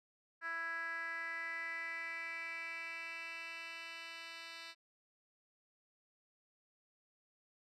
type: tone with band-pass filter sweep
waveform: 10% pulse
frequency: 331.3 Hz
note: E4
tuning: 9 cents sharp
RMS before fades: -44 dBFS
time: 0.41-4.75 s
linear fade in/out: 50 ms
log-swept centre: 1600 to 3400 Hz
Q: 5
effects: none